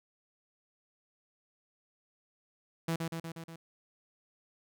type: tone with echo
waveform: sawtooth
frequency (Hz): 164.81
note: E3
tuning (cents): 0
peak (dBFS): -26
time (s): 2.88-2.96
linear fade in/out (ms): 5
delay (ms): 120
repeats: 5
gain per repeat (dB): -3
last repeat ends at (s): 3.56
effects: none